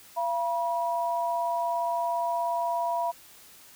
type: tone pair together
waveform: sine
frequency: 683.1 / 966 Hz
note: F5 / B5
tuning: -38 / -39 cents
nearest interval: tritone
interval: 599 cents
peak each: -28 dBFS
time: 0.16-3.12 s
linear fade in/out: 20 ms
effects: white hiss -52 dBFS RMS until 3.75 s